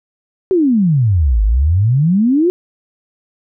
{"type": "exponential two-way sweep", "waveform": "sine", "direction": "down then up", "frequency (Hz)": [392, 49, 372.1], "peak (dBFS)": -9, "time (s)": [0.51, 2.5], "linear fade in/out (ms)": 0, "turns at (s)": 1.43, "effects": []}